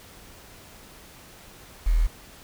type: tone with quantisation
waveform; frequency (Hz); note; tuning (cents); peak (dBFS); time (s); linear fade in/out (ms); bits
sine; 40.19; E1; -43; -17; 1.86-2.07; 10; 7
effects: pink hiss -48 dBFS RMS until 2.43 s